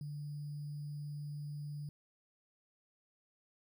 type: tone with sample-and-hold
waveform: sine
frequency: 146.9 Hz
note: D3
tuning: 1 cent sharp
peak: -40 dBFS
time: 0.01-1.89 s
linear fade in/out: 2 ms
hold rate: 4900 Hz
effects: none